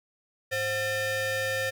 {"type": "ring-modulated tone", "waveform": "40% pulse", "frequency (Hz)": 632, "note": "D#5", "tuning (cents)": 27, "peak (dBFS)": -23, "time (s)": [0.51, 1.71], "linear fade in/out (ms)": 20, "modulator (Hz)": 1160, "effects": []}